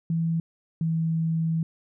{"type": "tone pair in turn", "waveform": "sine", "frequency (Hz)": [164.81, 162.73], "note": ["E3", "E3"], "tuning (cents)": [0, -22], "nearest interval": "unison", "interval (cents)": 22, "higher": "first", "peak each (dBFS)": -22, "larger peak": "neither", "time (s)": [[0.1, 0.4], [0.81, 1.63]], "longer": "second", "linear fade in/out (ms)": 2, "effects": []}